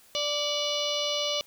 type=harmonic tone with a mistuned harmonic; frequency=587.3 Hz; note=D5; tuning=in tune; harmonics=1 / 2 / 4 / 5 / 6 / 7 / 8 / 9 / 10; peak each=-31 / -39 / -40 / -31 / -34 / -36 / -40 / -42 / -39 dBFS; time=0.15-1.41 s; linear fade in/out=0 ms; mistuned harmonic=4; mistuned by=-41 cents; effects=white hiss -57 dBFS RMS until 1.46 s